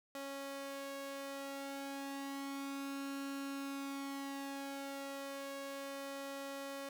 sawtooth tone with flanger, 276.2 Hz, C#4, 6 cents flat, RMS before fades -44 dBFS, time 0.15-6.89 s, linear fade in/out 2 ms, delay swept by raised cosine 1.6 to 2.9 ms, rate 0.16 Hz, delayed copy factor +0.55, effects none

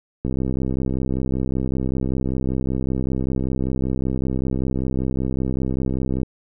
click train, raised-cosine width 3 ms, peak -11 dBFS, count 391, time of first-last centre 0.25-6.232 s, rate 65.2 Hz, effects none

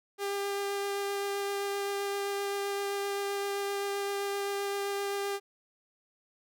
sawtooth tone with vibrato, 400.1 Hz, G4, 35 cents sharp, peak -27 dBFS, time 0.18-5.4 s, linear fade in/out 50 ms, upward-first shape sine, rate 7.7 Hz, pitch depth 8 cents each way, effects none

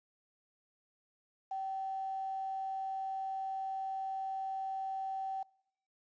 sine tone with quantisation, 770 Hz, G5, 31 cents flat, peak -35 dBFS, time 1.51-5.43 s, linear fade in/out 5 ms, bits 10, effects noise-tail reverb RT60 0.7 s tail -25 dB re dry + resampled to 16000 Hz

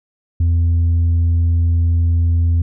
sine tone with tanh clipping, 84.2 Hz, E2, 37 cents sharp, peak -12 dBFS, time 0.4-2.62 s, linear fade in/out 5 ms, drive 2 dB, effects none

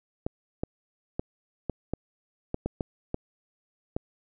clicks, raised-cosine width 2 ms, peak -15 dBFS, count 10, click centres 0.265 / 0.635 / 1.195 / 1.697 / 1.936 / 2.544 / 2.66 / 2.808 / 3.144 / 3.965 s, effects none

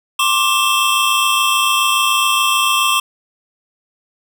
square tone cluster, 1065 / 1170 / 2669 / 3222 Hz, C6 / D6 / E7 / G7, +30 / -7 / +21 / +47 cents, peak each -19 dBFS, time 0.19-3 s, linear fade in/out 5 ms, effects none

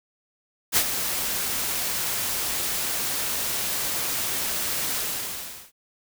white noise with ADSR envelope, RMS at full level -18 dBFS, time 0.72-5.72 s, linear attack 47 ms, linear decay 66 ms, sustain -9 dB, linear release 760 ms, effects none

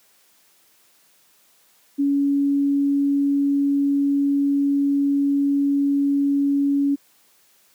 sine tone, 281.3 Hz, C#4, 26 cents sharp, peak -16 dBFS, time 1.98-6.96 s, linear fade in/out 20 ms, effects white hiss -58 dBFS RMS until 7.74 s + high-pass 150 Hz 12 dB/octave

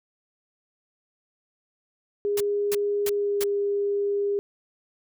sine tone with pitch glide, 408.9 to 404.4 Hz, G#4 to G#4, -27 to -46 cents, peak -22 dBFS, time 2.25-4.39 s, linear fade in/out 0 ms, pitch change -19 cents, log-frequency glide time 3.11-3.45 s
white noise bursts, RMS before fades -30 dBFS, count 4, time 2.37-3.44 s, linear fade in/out 5 ms, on 35 ms, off 310 ms
effects none

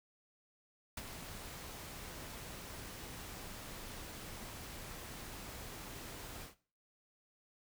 pink noise with ADSR envelope, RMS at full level -41 dBFS, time 0.97-6.55 s, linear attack 4 ms, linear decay 33 ms, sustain -7 dB, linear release 130 ms, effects noise-tail reverb RT60 0.4 s tail -17 dB re dry

